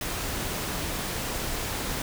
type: noise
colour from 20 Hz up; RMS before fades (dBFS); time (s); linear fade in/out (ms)
pink; -31; 0.01-2.02; 2
effects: none